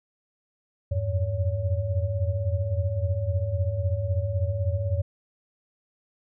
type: tone cluster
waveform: sine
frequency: 86.3 / 90 / 102.2 / 565 Hz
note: F2 / F#2 / G#2 / C#5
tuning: -20 / -47 / -27 / +33 cents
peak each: -28 / -32 / -26 / -33 dBFS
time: 0.91-5.02 s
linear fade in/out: 10 ms
effects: none